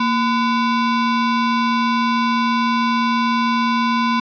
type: ring-modulated tone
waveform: square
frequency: 622.3 Hz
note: D#5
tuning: in tune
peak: -13 dBFS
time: 0-4.2 s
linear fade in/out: 5 ms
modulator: 390 Hz
effects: resampled to 11025 Hz + 8-bit